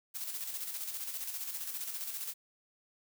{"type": "noise with tremolo", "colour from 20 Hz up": "blue", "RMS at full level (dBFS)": -38, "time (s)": [0.14, 2.34], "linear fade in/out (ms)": 20, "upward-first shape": "square", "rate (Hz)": 15, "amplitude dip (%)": 45, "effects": []}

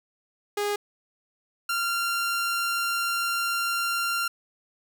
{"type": "tone pair in turn", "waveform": "sawtooth", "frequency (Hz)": [411.3, 1383.4], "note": ["G#4", "F6"], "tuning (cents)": [-17, -17], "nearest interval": "octave + major sixth", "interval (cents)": 2100, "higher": "second", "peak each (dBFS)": -21, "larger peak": "neither", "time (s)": [[0.57, 0.76], [1.69, 4.28]], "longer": "second", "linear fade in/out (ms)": 5, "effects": []}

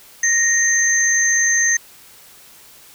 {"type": "tone pair together", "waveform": "sine", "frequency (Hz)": [1864.7, 6272], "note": ["A#6", "G8"], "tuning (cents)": [0, 0], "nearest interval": "octave + major sixth", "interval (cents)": 2100, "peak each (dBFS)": -16, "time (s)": [0.23, 1.77], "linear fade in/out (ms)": 5, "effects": ["white hiss -45 dBFS RMS until 2.94 s"]}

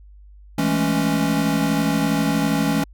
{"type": "chord", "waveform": "square", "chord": "A major seventh", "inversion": "second", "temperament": "equal", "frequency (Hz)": [164.81, 207.7, 220, 277.2], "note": ["E3", "G#3", "A3", "C#4"], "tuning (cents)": [0, 0, 0, 0], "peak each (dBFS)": [-24, -25, -27, -22], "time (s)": [0.58, 2.84], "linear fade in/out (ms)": 5, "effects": ["added 50 Hz sine -42 dBFS peak until 2.93 s"]}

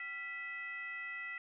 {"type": "tone with frequency modulation", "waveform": "sine", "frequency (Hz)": 1975.5, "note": "B6", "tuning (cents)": 0, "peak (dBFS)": -40, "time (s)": [0, 1.38], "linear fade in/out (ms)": 2, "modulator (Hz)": 603, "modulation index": 0.7, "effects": []}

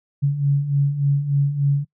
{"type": "beating tone pair", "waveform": "sine", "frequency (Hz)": [139, 142.4], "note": ["C#3", "C#3"], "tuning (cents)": [5, 47], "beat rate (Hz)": 3.4, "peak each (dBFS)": [-23, -17], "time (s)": [0.22, 1.85], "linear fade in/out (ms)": 20, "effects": ["noise-tail reverb RT60 0.1 s tail -23 dB re dry"]}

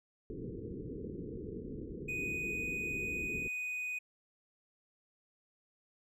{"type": "low-pass noise", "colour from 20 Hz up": "white", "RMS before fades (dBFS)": -43, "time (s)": [0.3, 3.48], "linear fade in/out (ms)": 0, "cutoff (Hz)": 470, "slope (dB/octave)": 96}
{"type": "tone", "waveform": "triangle", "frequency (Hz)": 2489, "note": "D#7", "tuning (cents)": 0, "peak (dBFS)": -34, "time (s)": [2.08, 3.99], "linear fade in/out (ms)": 10}
{"effects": []}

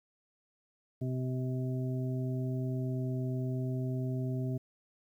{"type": "harmonic tone", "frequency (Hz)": 128.5, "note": "C3", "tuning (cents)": -31, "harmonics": [1, 2, 3, 5], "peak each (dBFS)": [-32, -38, -42, -46], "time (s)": [1.01, 4.58], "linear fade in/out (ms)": 10, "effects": ["11-bit"]}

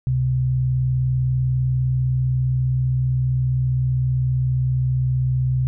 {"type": "tone pair together", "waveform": "sine", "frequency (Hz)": [67.81, 128], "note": ["C#2", "C3"], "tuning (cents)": [-38, -38], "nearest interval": "major seventh", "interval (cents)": 1100, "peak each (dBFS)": [-28, -17], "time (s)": [0.07, 5.67], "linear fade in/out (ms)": 0, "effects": []}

